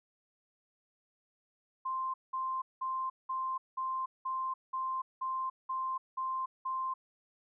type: tone bursts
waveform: sine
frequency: 1046.5 Hz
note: C6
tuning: in tune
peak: -32 dBFS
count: 11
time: 1.85-6.94 s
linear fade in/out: 10 ms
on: 290 ms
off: 190 ms
effects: none